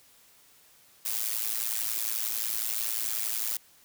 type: noise with amplitude modulation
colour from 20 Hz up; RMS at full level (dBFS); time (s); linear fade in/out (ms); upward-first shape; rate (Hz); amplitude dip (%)
blue; -27; 1.05-3.57; 5; sine; 111; 90
effects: white hiss -59 dBFS RMS until 3.84 s